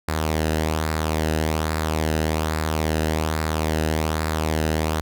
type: tone with flanger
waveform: sawtooth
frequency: 78.4 Hz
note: D#2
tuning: 14 cents sharp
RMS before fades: -23 dBFS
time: 0.08-5.01 s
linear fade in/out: 5 ms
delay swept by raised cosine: 0.32 to 0.9 ms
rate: 1.2 Hz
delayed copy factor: -0.5
effects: none